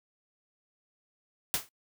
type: noise with exponential decay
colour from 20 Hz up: white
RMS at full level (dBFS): -25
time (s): 1.54-1.69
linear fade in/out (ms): 0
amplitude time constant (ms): 31
effects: noise-tail reverb RT60 0.1 s tail -25 dB re dry